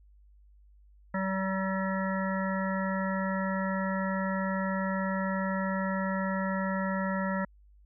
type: harmonic tone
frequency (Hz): 191.2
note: G3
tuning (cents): -43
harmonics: 1 / 3 / 5 / 7 / 9 / 10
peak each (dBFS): -30 / -35 / -37 / -38 / -40 / -40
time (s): 1.14-7.45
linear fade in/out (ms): 5
effects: added 50 Hz sine -55 dBFS peak until 7.85 s